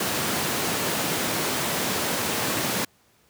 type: high-pass noise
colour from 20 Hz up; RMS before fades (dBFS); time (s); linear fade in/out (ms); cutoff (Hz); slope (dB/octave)
pink; -26; 0-2.85; 5; 150; 12
effects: pink hiss -61 dBFS RMS until 3.29 s + high-pass 80 Hz 12 dB/octave